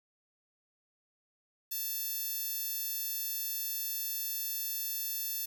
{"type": "tone with high-pass filter", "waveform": "10% pulse", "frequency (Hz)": 880, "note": "A5", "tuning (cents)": 0, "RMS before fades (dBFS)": -36, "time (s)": [1.71, 5.46], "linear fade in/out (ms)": 10, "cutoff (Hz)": 10000, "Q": 0.66, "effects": []}